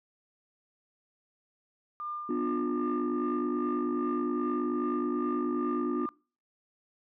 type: tone with tremolo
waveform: sine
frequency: 1200 Hz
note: D6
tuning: 37 cents sharp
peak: -33 dBFS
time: 2-6.09 s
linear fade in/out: 0 ms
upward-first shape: sine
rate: 2.5 Hz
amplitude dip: 45%
type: chord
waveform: sine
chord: B diminished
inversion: none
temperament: just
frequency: 246.9 / 296.3 / 355.6 Hz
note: B3 / D4 / F4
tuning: 0 / +15 / +31 cents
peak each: -31 dBFS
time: 2.29-6.06 s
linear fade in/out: 5 ms
effects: noise-tail reverb RT60 0.4 s tail -26 dB re dry + tanh soft clip ceiling -22 dBFS